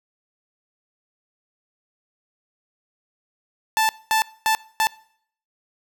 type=tone bursts at uneven times; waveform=sawtooth; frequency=880 Hz; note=A5; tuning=in tune; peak=-13 dBFS; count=4; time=3.77-3.89 / 4.11-4.22 / 4.46-4.55 / 4.8-4.87 s; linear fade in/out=0 ms; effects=noise-tail reverb RT60 0.6 s tail -22 dB re dry